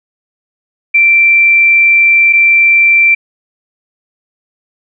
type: tone pair in turn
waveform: sine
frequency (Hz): 2349 / 2349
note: D7 / D7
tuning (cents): 0 / 0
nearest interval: unison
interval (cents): 0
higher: neither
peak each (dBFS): -4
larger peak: neither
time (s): 0.94-2.33 / 2.33-3.15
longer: first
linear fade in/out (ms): 10
effects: none